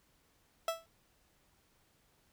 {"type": "tone with exponential decay", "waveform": "30% pulse", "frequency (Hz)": 659.3, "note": "E5", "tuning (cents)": 0, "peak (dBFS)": -26, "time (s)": [0.68, 0.86], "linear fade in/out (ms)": 2, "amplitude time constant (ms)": 39, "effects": ["pink hiss -71 dBFS RMS until 2.32 s"]}